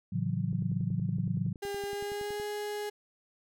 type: chord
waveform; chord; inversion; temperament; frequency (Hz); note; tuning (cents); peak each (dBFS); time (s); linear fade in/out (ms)
sine; F# minor seventh; first; just; 111 / 138.75 / 166.5 / 185; A2 / C#3 / E3 / F#3; +16 / +2 / +18 / 0; -34; 0.12-1.53; 10
type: click train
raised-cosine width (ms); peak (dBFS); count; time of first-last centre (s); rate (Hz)
3; -34; 21; 0.53-2.399; 10.7
type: tone with pitch glide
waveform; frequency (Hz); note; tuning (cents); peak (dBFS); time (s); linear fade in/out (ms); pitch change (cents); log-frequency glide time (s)
35% pulse; 402.3 to 416; G4 to G#4; +45 to +3; -32; 1.62-2.9; 10; +58; 1.82-2.43
effects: none